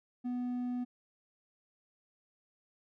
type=tone with hard clipping; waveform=sine; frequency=246.8 Hz; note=B3; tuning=1 cent flat; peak=-34 dBFS; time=0.24-0.85 s; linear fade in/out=20 ms; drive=3 dB; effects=none